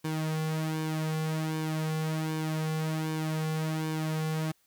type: tone with flanger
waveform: sawtooth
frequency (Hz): 157.3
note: D#3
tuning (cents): +19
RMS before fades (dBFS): -31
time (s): 0.04-4.52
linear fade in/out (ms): 10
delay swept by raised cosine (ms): 1.5 to 3.2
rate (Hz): 1.3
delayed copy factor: -0.65
effects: white hiss -69 dBFS RMS until 4.66 s